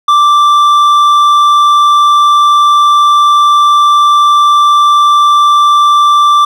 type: tone with hard clipping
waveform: sine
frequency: 1174.7 Hz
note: D6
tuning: in tune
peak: -5 dBFS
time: 0.08-6.45 s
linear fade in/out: 5 ms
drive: 6 dB
effects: none